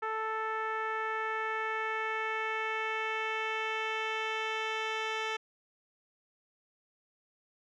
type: tone with low-pass filter sweep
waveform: 10% pulse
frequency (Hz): 440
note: A4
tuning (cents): 0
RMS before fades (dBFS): -34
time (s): 0.02-5.37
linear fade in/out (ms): 10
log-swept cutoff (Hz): 1400 to 3900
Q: 1.6
effects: none